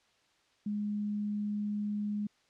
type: tone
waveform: sine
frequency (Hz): 207.7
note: G#3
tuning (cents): 0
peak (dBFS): -31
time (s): 0.66-2.27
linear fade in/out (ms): 5
effects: white hiss -69 dBFS RMS until 2.49 s + low-pass 5000 Hz 12 dB/octave